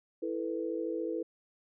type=chord; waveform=sine; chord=E suspended fourth; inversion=none; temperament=equal; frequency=329.6 / 440 / 493.9 Hz; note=E4 / A4 / B4; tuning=0 / 0 / 0 cents; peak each=-35 / -37 / -37 dBFS; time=0.22-1.23 s; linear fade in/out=10 ms; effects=none